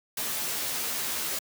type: noise with comb filter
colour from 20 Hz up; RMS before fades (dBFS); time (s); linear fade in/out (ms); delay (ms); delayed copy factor
white; -31; 0.17-1.39; 5; 13; +1
effects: high-pass 100 Hz 12 dB/octave